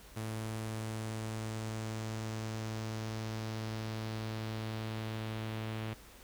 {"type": "tone with low-pass filter sweep", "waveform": "sawtooth", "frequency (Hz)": 110, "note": "A2", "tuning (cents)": 0, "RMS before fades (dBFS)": -39, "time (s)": [0.16, 5.94], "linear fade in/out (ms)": 10, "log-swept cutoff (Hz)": [11000, 3200], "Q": 1.7, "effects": ["added 50 Hz sine -57 dBFS peak until 6.23 s", "pink hiss -56 dBFS RMS until 6.23 s"]}